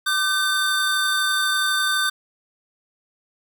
square tone cluster, 1188 / 1535 / 3596 Hz, D6 / G6 / A7, +20 / -37 / +37 cents, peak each -27 / -22 / -25 dBFS, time 0.06-2.1 s, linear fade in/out 10 ms, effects none

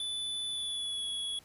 square tone with pitch glide, 3486 to 3363 Hz, A7 to G#7, -17 to +21 cents, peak -34 dBFS, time 0-1.39 s, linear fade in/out 2 ms, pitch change -62 cents, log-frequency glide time 0.5-1.07 s, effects pink hiss -60 dBFS RMS until 1.44 s + resampled to 32000 Hz

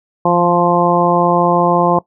harmonic tone with a mistuned harmonic, 174.61 Hz, F3, in tune, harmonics 1 / 2 / 3 / 4 / 5 / 6, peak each -17 / -17 / -17 / -17 / -17 / -17 dBFS, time 0.25-1.99 s, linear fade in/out 5 ms, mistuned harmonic 1, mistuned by -18 cents, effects noise-tail reverb RT60 0.1 s tail -19 dB re dry

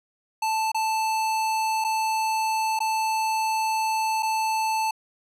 square tone with dropouts, 880 Hz, A5, in tune, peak -23 dBFS, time 0.42-4.91 s, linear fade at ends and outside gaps 5 ms, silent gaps 0.718-0.745 / 1.842-1.846 / 2.791-2.803 / 4.225-4.229 s, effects low-pass 12000 Hz 12 dB/octave

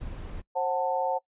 brown noise, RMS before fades -37 dBFS, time 0-0.42 s, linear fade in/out 20 ms
sine chord, F# diminished, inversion second, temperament just, 532.8 / 740 / 888 Hz, C5 / F#5 / A5, +31 / 0 / +16 cents, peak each -29 dBFS, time 0.55-1.19 s, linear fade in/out 20 ms
effects noise-tail reverb RT60 0.1 s tail -22 dB re dry + resampled to 8000 Hz

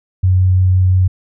sine tone with vibrato, 92.5 Hz, F#2, in tune, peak -8 dBFS, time 0.23-1.08 s, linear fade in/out 10 ms, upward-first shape triangle, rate 5.8 Hz, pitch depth 8 cents each way, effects none

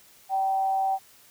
sine tone with frequency modulation, 772 Hz, G5, 27 cents flat, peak -22 dBFS, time 0.29-0.99 s, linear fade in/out 50 ms, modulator 181 Hz, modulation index 0.21, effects white hiss -55 dBFS RMS until 1.3 s

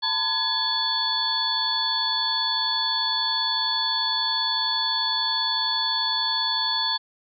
sine tone cluster, 899 / 1017 / 1685 / 3455 / 4426 Hz, A5 / C6 / G#6 / A7 / C#8, +37 / -50 / +25 / -32 / -3 cents, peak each -30 / -33 / -33 / -26 / -25 dBFS, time 0.02-6.98 s, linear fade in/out 20 ms, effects none

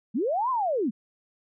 sine linear two-way sweep, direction up then down, 185 to 1067 to 185 Hz, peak -23 dBFS, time 0.14-0.91 s, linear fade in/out 20 ms, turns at 0.5 s, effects none

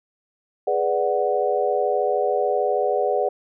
sine chord, G# half-diminished seventh, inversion none, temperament equal, 415.3 / 493.9 / 587.3 / 740 Hz, G#4 / B4 / D5 / F#5, 0 / 0 / 0 / 0 cents, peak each -24 dBFS, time 0.67-3.29 s, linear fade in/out 5 ms, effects none

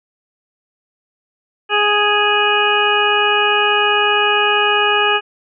harmonic tone, 415.3 Hz, G#4, in tune, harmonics 1 / 2 / 3 / 4 / 6 / 7, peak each -19 / -19 / -19 / -19 / -19 / -19 dBFS, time 1.69-5.21 s, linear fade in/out 50 ms, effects none

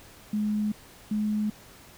sine tone pair in turn, 210.9 / 211.8 Hz, G#3 / G#3, +27 / +34 cents, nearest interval unison, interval 7 cents, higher second, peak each -24 dBFS, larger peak neither, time 0.33-0.72 / 1.11-1.5 s, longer neither, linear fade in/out 5 ms, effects pink hiss -51 dBFS RMS until 1.97 s

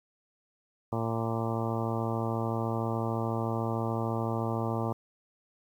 harmonic tone with a mistuned harmonic, 113.7 Hz, A#2, 43 cents flat, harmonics 1 / 2 / 3 / 4 / 5 / 6 / 7 / 8 / 9 / 10, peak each -32 / -35 / -37 / -38 / -39 / -40 / -40 / -41 / -42 / -42 dBFS, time 0.92-4.93 s, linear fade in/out 5 ms, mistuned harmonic 10, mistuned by +52 cents, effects 10-bit

